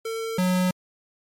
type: tone pair in turn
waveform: square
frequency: 451 / 182.85 Hz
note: A4 / F#3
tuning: +43 / -20 cents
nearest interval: octave + major third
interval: 1563 cents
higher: first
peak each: -28 / -20 dBFS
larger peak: second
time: 0.05-0.38 / 0.38-0.71 s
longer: neither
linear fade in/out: 5 ms
effects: MP3 64 kbps